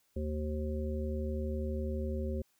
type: harmonic tone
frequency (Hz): 76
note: D#2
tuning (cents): -40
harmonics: 1 / 3 / 5 / 7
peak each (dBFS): -34 / -39 / -41 / -42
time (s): 0.16-2.42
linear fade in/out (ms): 5
effects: white hiss -73 dBFS RMS until 2.59 s